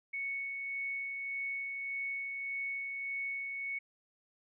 sine tone with tremolo, 2217 Hz, C#7, in tune, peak -34 dBFS, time 0.13-3.79 s, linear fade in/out 10 ms, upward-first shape sine, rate 1.7 Hz, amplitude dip 30%, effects none

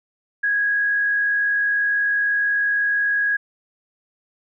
sine tone with frequency modulation, 1654 Hz, G#6, 8 cents flat, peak -17 dBFS, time 0.43-3.37 s, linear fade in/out 10 ms, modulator 61.9 Hz, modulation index 0.37, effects none

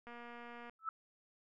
click train, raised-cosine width 0.5 ms, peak -37 dBFS, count 150, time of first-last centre 0.07-0.696 s, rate 238 Hz
sine tone with exponential growth, 1312 Hz, E6, 9 cents flat, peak -32 dBFS, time 0.79-0.89 s, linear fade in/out 2 ms, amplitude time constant 20 ms
effects none

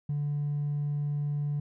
sine tone with hard clipping, 145.8 Hz, D3, 12 cents flat, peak -28 dBFS, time 0.09-1.6 s, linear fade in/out 5 ms, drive 1 dB, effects none

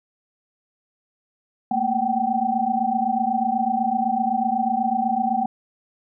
sine tone cluster, 221.4 / 236.6 / 756 / 784 Hz, A3 / A#3 / F#5 / G5, +11 / +26 / +37 / 0 cents, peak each -28 / -28 / -22 / -24 dBFS, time 1.71-5.46 s, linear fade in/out 5 ms, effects none

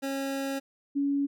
25% pulse / sine tone pair in turn, 272.9 / 281.4 Hz, C#4 / C#4, -27 / +26 cents, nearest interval minor second, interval 53 cents, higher second, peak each -26 / -24 dBFS, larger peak second, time 0.02-0.6 / 0.95-1.27 s, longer first, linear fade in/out 20 ms, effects none

